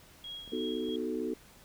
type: tone with tremolo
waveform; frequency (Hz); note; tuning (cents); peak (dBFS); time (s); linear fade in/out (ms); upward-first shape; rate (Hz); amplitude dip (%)
sine; 3293; G#7; -15; -39; 0.24-0.96; 2; sine; 3; 60
type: clicks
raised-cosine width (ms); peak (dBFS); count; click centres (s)
2; -38; 2; 0.477 / 0.888
type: chord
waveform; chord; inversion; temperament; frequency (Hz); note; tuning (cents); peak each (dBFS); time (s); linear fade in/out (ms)
sine; B dominant seventh; none; equal with one note detuned; 246.9 / 311.1 / 371.1 / 440; B3 / D#4 / F#4 / A4; 0 / 0 / +5 / 0; -37; 0.52-1.34; 5
effects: pink hiss -57 dBFS RMS until 1.64 s